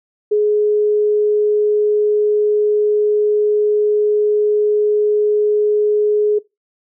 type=tone; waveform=sine; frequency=420 Hz; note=G#4; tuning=19 cents sharp; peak=-11 dBFS; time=0.31-6.39 s; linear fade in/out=10 ms; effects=noise-tail reverb RT60 0.2 s tail -20 dB re dry